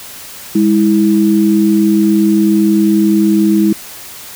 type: tone pair together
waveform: sine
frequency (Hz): 204.5 / 324.6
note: G#3 / E4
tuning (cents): -26 / -27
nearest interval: minor sixth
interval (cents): 799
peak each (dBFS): -10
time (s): 0.55-3.73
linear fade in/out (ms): 5
effects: white hiss -31 dBFS RMS until 4.35 s